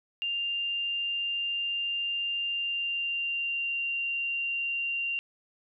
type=tone with pitch glide; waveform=sine; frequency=2794 to 2771 Hz; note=F7 to F7; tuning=0 to -14 cents; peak=-28 dBFS; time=0.22-5.19 s; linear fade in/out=0 ms; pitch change=-14 cents; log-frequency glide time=2.44-3.8 s; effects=none